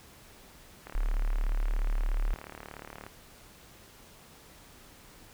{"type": "click train", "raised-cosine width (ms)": 0.5, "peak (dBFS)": -27, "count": 82, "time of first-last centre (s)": [0.87, 3.065], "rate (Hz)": 36.9}
{"type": "tone", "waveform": "sine", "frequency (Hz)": 33.92, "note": "C#1", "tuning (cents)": -37, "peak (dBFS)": -25, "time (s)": [0.95, 2.34], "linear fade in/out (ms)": 0}
{"effects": ["pink hiss -54 dBFS RMS until 5.33 s"]}